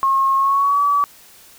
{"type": "tone with pitch glide", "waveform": "sine", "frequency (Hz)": [1081, 1145.3], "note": ["C#6", "D6"], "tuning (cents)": [-44, -44], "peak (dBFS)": -13, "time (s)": [0.03, 1.04], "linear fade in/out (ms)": 0, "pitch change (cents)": 100, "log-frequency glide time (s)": [0.36, 0.82], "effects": ["white hiss -46 dBFS RMS until 1.58 s"]}